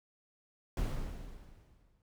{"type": "noise with exponential decay", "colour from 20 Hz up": "brown", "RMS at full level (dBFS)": -31, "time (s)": [0.77, 2.02], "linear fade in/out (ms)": 2, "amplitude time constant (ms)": 270, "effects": []}